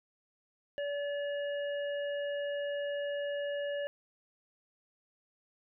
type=harmonic tone; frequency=574 Hz; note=D5; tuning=40 cents flat; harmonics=1 / 3 / 5; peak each=-33 / -43 / -47 dBFS; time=0.78-3.87 s; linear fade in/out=0 ms; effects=none